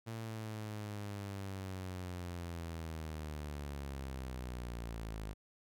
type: linear sweep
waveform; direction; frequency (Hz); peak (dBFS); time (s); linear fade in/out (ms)
sawtooth; down; 114 to 51.91; -37; 0.06-5.34; 20
effects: none